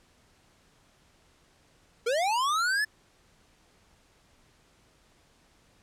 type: linear sweep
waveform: square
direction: up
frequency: 440 to 1762 Hz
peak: -25 dBFS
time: 2.06-2.85 s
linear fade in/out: 10 ms
effects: pink hiss -63 dBFS RMS until 5.82 s + low-pass 9000 Hz 12 dB/octave